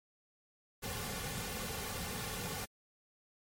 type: noise with comb filter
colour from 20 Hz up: pink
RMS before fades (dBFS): -40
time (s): 0.82-2.66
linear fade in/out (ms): 20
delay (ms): 3.1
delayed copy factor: -0.7
effects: MP3 64 kbps